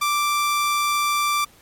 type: tone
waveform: sawtooth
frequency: 1174.7 Hz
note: D6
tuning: in tune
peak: -15 dBFS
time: 0.01-1.45 s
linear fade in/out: 10 ms
effects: pink hiss -52 dBFS RMS until 1.61 s + MP3 64 kbps